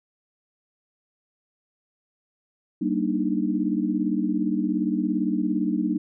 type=chord; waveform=sine; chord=Eb major seventh; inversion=first; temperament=equal with one note detuned; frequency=192.74 / 233.1 / 293.7 / 311.1 Hz; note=G3 / Bb3 / D4 / Eb4; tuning=-29 / 0 / 0 / 0 cents; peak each=-27 dBFS; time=2.81-5.98 s; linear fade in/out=10 ms; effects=none